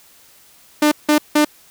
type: tone bursts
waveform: sawtooth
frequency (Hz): 299.6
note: D4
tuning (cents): +35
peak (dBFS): -7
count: 3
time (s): 0.82-1.448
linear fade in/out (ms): 5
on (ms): 96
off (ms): 170
effects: white hiss -49 dBFS RMS until 1.7 s